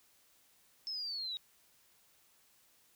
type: linear sweep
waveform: sine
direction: down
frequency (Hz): 5290 to 3772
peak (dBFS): -37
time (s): 0.87-1.37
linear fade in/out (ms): 0
effects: white hiss -68 dBFS RMS until 2.95 s